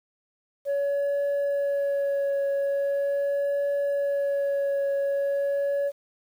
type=tone with vibrato; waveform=sine; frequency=562 Hz; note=C#5; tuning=24 cents sharp; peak=-20 dBFS; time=0.65-5.92 s; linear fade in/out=50 ms; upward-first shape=triangle; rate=0.41 Hz; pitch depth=16 cents each way; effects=tanh soft clip ceiling -22 dBFS + 9-bit